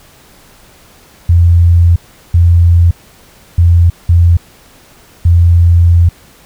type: tone bursts at uneven times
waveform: sine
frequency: 85.7 Hz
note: F2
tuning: 32 cents flat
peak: -3 dBFS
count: 5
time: 1.29-1.96 / 2.34-2.91 / 3.58-3.9 / 4.09-4.37 / 5.25-6.09 s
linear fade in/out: 5 ms
effects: pink hiss -42 dBFS RMS until 6.45 s